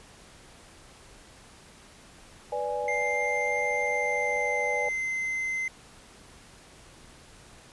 sine chord, G# diminished, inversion first, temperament equal, 493.9 / 587.3 / 830.6 Hz, B4 / D5 / G#5, 0 / 0 / 0 cents, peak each -32 dBFS, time 2.52-4.89 s, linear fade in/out 5 ms
triangle tone with pitch glide, 2099 to 2067 Hz, C7 to C7, +5 to -22 cents, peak -26 dBFS, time 2.88-5.68 s, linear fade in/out 2 ms, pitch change -27 cents, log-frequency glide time 3.77-5.15 s
effects pink hiss -52 dBFS RMS until 7.72 s + resampled to 24000 Hz

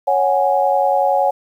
sine chord, C# suspended fourth, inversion none, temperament equal, 554.4 / 740 / 830.6 Hz, C#5 / F#5 / G#5, 0 / 0 / 0 cents, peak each -17 dBFS, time 0.07-1.31 s, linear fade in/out 10 ms, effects 8-bit

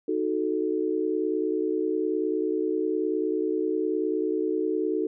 sine chord, D# diminished, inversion none, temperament equal, 311.1 / 370 / 440 Hz, D#4 / F#4 / A4, 0 / 0 / 0 cents, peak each -28 dBFS, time 0.08-5.07 s, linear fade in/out 5 ms, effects none

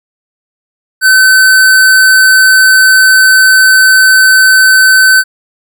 square tone, 1526 Hz, G6, 47 cents flat, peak -3 dBFS, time 1.01-5.24 s, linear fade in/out 50 ms, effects none

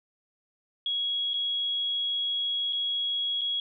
sine tone with dropouts, 3322 Hz, G#7, in tune, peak -26 dBFS, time 0.86-3.6 s, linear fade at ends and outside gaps 2 ms, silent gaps 1.335-1.34 / 2.726-2.73 / 3.411-3.415 s, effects none

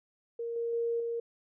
sine tone with level steps, 466.2 Hz, A#4, in tune, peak -33 / -30 / -28 / -31 dBFS, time 0.39-1.2 s, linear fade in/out 5 ms, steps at 0.56 / 0.73 / 1 s, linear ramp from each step 2 ms, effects none

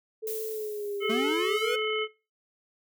sine tone with pitch glide, 438.8 to 386.4 Hz, A4 to G4, -5 to -25 cents, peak -31 dBFS, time 0.22-1.33 s, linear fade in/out 20 ms, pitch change -220 cents, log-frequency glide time 0.5-1.22 s
violet noise with exponential decay, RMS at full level -35 dBFS, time 0.27-1.88 s, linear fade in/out 2 ms, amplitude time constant 350 ms
harmonic tone, 432.3 Hz, A4, 31 cents flat, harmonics 1 / 3 / 5 / 7, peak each -29 / -35 / -32 / -33 dBFS, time 1-2.08 s, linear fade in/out 50 ms
square linear sweep, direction up, 213.6 to 502 Hz, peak -29 dBFS, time 1.09-1.76 s, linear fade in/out 10 ms
effects noise-tail reverb RT60 0.3 s tail -18 dB re dry

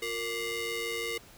sawtooth ring-modulated tone, 818 Hz, G#5, 26 cents flat, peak -25 dBFS, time 0.02-1.18 s, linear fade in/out 5 ms, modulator 1280 Hz, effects pink hiss -54 dBFS RMS until 1.37 s

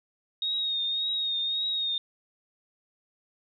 sine tone with vibrato, 3729 Hz, A#7, in tune, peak -26 dBFS, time 0.42-1.98 s, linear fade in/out 2 ms, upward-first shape triangle, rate 1.8 Hz, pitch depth 47 cents each way, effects none

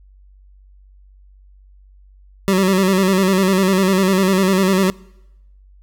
25% pulse tone with vibrato, 190.1 Hz, F#3, 47 cents sharp, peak -9 dBFS, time 2.48-4.9 s, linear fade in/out 0 ms, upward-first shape square, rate 10 Hz, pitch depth 51 cents each way, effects noise-tail reverb RT60 0.9 s tail -24 dB re dry + added 48 Hz sine -44 dBFS peak until 5.82 s

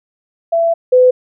sine tone pair in turn, 669 / 504.8 Hz, E5 / B4, +25 / +38 cents, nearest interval perfect fourth, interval 487 cents, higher first, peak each -10 / -5 dBFS, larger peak second, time 0.52-0.74 / 0.92-1.11 s, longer first, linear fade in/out 10 ms, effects none

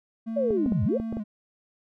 triangle tone with vibrato, 216.7 Hz, A3, 26 cents flat, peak -27 dBFS, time 0.26-1.24 s, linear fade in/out 20 ms, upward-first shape square, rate 1.6 Hz, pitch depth 65 cents each way
sine linear two-way sweep, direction down then up, 590 to 82.41 to 590 Hz, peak -22 dBFS, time 0.36-0.98 s, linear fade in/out 10 ms, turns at 0.84 s
clicks, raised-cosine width 2 ms, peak -19 dBFS, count 6, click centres 0.507 / 0.661 / 0.722 / 1 / 1.126 / 1.17 s
effects none

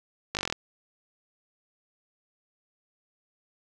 slowing click train, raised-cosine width 0.2 ms, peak -11 dBFS, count 9, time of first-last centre 0.35-0.525 s, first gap 19 ms, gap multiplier 1.04, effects none

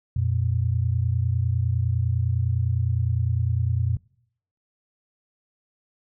sine tone pair together, 89.22 / 119.1 Hz, F2 / A#2, +38 / +38 cents, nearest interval perfect fourth, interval 500 cents, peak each -23 dBFS, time 0.16-3.97 s, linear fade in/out 5 ms, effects noise-tail reverb RT60 0.7 s tail -24 dB re dry

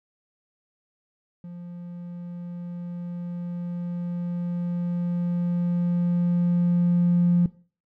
triangle tone with level ramp, 174.61 Hz, F3, in tune, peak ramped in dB -34 to -12 dBFS, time 1.44-7.46 s, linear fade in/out 2 ms, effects noise-tail reverb RT60 0.4 s tail -23 dB re dry + tanh soft clip ceiling -14 dBFS

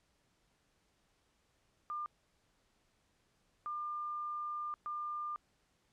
sine tone bursts at uneven times, 1200 Hz, D6, 37 cents sharp, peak -37 dBFS, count 3, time 1.9-2.06 / 3.66-4.74 / 4.86-5.36 s, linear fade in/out 0 ms, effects pink hiss -75 dBFS RMS until 5.92 s + low-pass 9000 Hz 12 dB/octave

